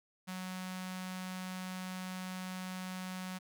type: tone with notch filter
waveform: sawtooth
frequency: 185 Hz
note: F#3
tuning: in tune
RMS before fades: -42 dBFS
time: 0.27-3.39 s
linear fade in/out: 20 ms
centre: 390 Hz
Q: 0.55
effects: none